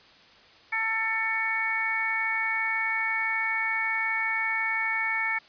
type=harmonic tone; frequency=445.4 Hz; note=A4; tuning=21 cents sharp; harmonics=2 / 3 / 4 / 5; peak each=-34 / -36 / -30 / -27 dBFS; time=0.72-5.39 s; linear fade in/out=10 ms; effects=white hiss -54 dBFS RMS until 5.48 s + resampled to 11025 Hz